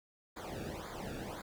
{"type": "noise with flanger", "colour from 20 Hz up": "brown", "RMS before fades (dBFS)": -43, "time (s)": [0.36, 1.42], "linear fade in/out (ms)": 10, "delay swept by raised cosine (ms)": [0.35, 0.99], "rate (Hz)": 1.9, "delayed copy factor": -0.95, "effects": []}